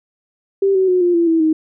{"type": "tone with pitch steps", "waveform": "sine", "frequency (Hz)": [392, 378, 364.5, 351.5, 338.9, 326.8, 315.1], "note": ["G4", "F#4", "F#4", "F4", "E4", "E4", "D#4"], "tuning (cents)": [0, 37, -26, 11, 48, -15, 22], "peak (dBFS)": -11, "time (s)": [0.62, 1.53], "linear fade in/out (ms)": 5, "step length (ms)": 130, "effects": []}